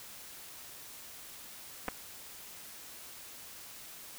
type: clicks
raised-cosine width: 0.5 ms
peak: -19 dBFS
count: 2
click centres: 1.882 / 1.886 s
effects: white hiss -49 dBFS RMS until 4.18 s